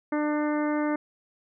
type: harmonic tone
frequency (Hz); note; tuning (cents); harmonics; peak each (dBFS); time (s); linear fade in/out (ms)
299; D4; +31; 1 / 2 / 3 / 4 / 5 / 6 / 7; -25 / -31 / -35 / -37 / -39 / -41 / -42; 0.12-0.96; 5
effects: none